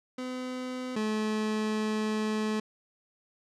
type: tone pair in turn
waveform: 30% pulse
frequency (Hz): 254 / 215.5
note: B3 / A3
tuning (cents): +49 / -36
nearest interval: minor third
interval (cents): 285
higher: first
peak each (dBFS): -31 / -25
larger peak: second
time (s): 0.18-0.96 / 0.96-2.6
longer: second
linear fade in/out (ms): 5
effects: low-pass 7000 Hz 12 dB/octave